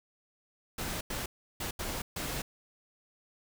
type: noise bursts at uneven times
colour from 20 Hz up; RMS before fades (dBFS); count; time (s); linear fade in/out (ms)
pink; -36; 5; 0.78-1.01 / 1.1-1.26 / 1.6-1.71 / 1.79-2.02 / 2.16-2.42; 5
effects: none